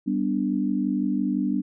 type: chord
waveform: sine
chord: G major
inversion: none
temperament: equal with one note detuned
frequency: 196 / 247.9 / 293.7 Hz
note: G3 / B3 / D4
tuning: 0 / +7 / 0 cents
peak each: -26 dBFS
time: 0.06-1.62 s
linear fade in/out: 20 ms
effects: none